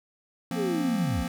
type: chord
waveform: square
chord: F suspended fourth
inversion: none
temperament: equal with one note detuned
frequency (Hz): 174.61 / 233.1 / 262.5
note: F3 / Bb3 / C4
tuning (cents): 0 / 0 / +6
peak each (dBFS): -33 / -34 / -34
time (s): 0.51-1.28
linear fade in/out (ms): 2
type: linear sweep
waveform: sine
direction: down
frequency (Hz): 442.6 to 43.65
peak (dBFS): -26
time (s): 0.55-1.25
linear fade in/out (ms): 50
effects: none